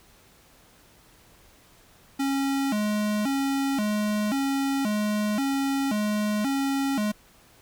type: tone with vibrato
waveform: square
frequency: 240 Hz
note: B3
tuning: 49 cents flat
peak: -24 dBFS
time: 2.19-7.12 s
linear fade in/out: 10 ms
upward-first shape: square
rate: 0.94 Hz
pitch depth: 230 cents each way
effects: pink hiss -56 dBFS RMS until 7.61 s